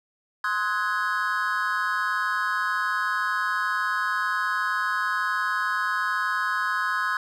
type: chord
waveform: triangle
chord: Ab dominant seventh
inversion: first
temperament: equal with one note detuned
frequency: 1046.5 / 1268.5 / 1480 / 1661.2 Hz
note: C6 / Eb6 / Gb6 / Ab6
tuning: 0 / +33 / 0 / 0 cents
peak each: -27 dBFS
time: 0.44-7.17 s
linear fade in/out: 2 ms
effects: none